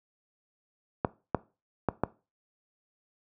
clicks, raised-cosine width 1 ms, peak -10 dBFS, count 4, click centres 1.048 / 1.347 / 1.887 / 2.036 s, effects noise-tail reverb RT60 0.3 s tail -19 dB re dry + high-pass 80 Hz 12 dB/octave

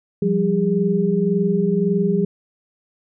sine tone cluster, 174.1 / 195.9 / 406.6 Hz, F3 / G3 / G#4, -5 / -1 / -37 cents, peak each -20 dBFS, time 0.22-2.25 s, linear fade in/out 5 ms, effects none

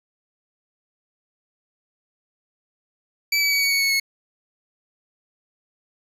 25% pulse tone with pitch steps, 2306 / 2286 / 2266 / 2247 / 2227 / 2208 / 2189 Hz, D7 / D7 / C#7 / C#7 / C#7 / C#7 / C#7, -32 / -47 / +37 / +23 / +7 / -7 / -22 cents, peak -14 dBFS, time 3.32-3.999 s, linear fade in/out 5 ms, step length 97 ms, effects resampled to 32000 Hz

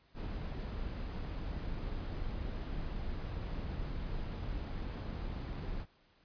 brown noise, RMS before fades -39 dBFS, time 0.14-5.86 s, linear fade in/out 50 ms, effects pink hiss -68 dBFS RMS until 6.24 s + resampled to 11025 Hz

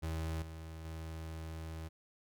35% pulse tone with level steps, 80.5 Hz, E2, 41 cents flat, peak -34 / -43 / -40 dBFS, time 0.02-1.89 s, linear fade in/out 20 ms, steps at 0.42 / 0.85 s, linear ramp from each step 2 ms, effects none

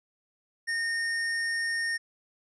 square tone, 1837 Hz, A#6, 26 cents flat, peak -28 dBFS, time 0.67-1.98 s, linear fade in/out 20 ms, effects resampled to 22050 Hz

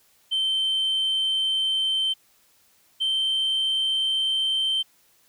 sine tone pair in turn, 3105 / 3116 Hz, G7 / G7, -17 / -11 cents, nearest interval unison, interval 6 cents, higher second, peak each -19 dBFS, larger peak neither, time 0.31-2.14 / 3-4.83 s, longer neither, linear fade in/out 20 ms, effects tanh soft clip ceiling -19 dBFS + white hiss -61 dBFS RMS until 5.28 s

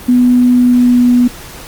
sine tone with pitch glide, 247.2 to 244.9 Hz, B3 to B3, +2 to -14 cents, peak -5 dBFS, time 0.08-1.28 s, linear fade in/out 10 ms, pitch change -16 cents, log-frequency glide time 0.54-1.02 s, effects pink hiss -31 dBFS RMS until 1.67 s + Opus 32 kbps

